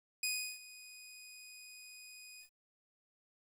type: tone with ADSR envelope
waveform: 15% pulse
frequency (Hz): 2489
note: D#7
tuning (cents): 0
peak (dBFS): -26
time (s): 0.23-2.5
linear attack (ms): 4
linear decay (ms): 350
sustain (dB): -19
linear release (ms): 99
effects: 11-bit